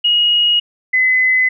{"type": "tone pair in turn", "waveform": "sine", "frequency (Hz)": [2886, 2026], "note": ["F#7", "B6"], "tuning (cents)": [-44, 44], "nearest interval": "tritone", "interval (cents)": 612, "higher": "first", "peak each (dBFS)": -10, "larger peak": "neither", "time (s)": [[0.04, 0.6], [0.93, 1.49]], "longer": "neither", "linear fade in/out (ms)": 10, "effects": []}